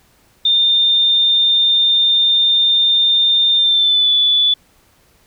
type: tone with pitch glide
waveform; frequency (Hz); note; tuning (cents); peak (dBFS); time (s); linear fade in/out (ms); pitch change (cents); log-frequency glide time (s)
sine; 3615 to 3464; A7 to A7; +46 to -28; -10; 0.45-4.54; 5; -74; 3.56-4.11
effects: pink hiss -54 dBFS RMS until 5.26 s